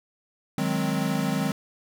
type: chord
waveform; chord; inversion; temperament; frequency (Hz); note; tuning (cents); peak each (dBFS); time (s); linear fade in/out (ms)
square; Ab dominant seventh; second; equal; 155.56 / 185 / 207.7 / 261.6; Eb3 / Gb3 / Ab3 / C4; 0 / 0 / 0 / 0; -30; 0.58-1.52; 2
effects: none